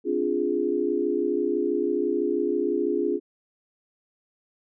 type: chord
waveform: sine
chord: D half-diminished seventh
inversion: third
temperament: equal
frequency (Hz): 261.6 / 293.7 / 349.2 / 415.3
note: C4 / D4 / F4 / Ab4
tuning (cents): 0 / 0 / 0 / 0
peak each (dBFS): -31 / -29 / -26 / -26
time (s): 0.04-3.2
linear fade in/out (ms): 50
effects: none